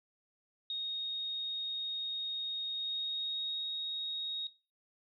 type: tone with pitch glide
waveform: sine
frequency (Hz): 3729 to 3757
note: A#7 to A#7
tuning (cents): 0 to +13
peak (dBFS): -34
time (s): 0.7-4.47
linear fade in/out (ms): 2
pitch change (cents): +13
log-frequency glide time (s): 2.72-3.63
effects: noise-tail reverb RT60 0.3 s tail -19 dB re dry